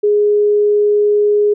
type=tone; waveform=sine; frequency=415.3 Hz; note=G#4; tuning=in tune; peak=-9 dBFS; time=0.03-1.54 s; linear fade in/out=10 ms; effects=none